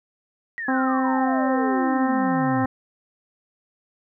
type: exponential sweep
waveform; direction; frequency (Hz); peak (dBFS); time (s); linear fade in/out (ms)
sine; down; 1918 to 111.8; -27; 0.58-2.65; 0
type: harmonic tone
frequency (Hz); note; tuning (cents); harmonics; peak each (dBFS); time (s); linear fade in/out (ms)
261.6; C4; 0; 1 / 2 / 3 / 4 / 5 / 6 / 7; -21 / -30 / -26 / -30 / -33 / -37 / -33; 0.68-2.66; 5
effects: none